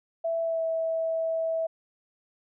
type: tone with pitch glide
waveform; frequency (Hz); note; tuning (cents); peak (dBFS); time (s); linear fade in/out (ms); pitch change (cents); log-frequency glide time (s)
sine; 662 to 651.8; E5 to E5; +7 to -20; -25; 0.24-1.67; 10; -27; 0.42-0.63
effects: none